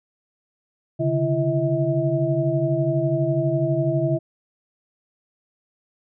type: tone cluster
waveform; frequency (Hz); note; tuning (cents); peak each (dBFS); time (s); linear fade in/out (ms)
sine; 135.2 / 147.3 / 336.8 / 641; C#3 / D3 / E4 / E5; -43 / +6 / +37 / -49; -24; 0.99-4.19; 20
effects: none